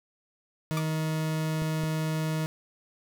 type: tone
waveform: 40% pulse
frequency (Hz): 157.4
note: D#3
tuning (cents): +20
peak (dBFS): -26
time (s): 0.71-2.46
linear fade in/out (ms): 0
type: tone with exponential decay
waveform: sawtooth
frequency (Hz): 1173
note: D6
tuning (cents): -2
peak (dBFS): -24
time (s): 0.77-0.85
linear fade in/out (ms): 2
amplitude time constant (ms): 17
type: clicks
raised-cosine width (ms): 3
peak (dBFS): -24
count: 2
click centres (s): 1.621 / 1.837
effects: none